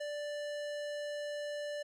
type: tone with hard clipping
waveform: sine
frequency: 587.3 Hz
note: D5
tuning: in tune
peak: -39 dBFS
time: 0-1.83 s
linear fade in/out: 10 ms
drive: 18 dB
effects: none